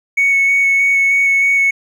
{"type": "tone with vibrato", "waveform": "triangle", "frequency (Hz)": 2217, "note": "C#7", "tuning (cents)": 0, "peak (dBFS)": -7, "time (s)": [0.17, 1.71], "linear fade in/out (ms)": 10, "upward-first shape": "square", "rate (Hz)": 3.2, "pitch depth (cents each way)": 8, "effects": ["tanh soft clip ceiling -6 dBFS"]}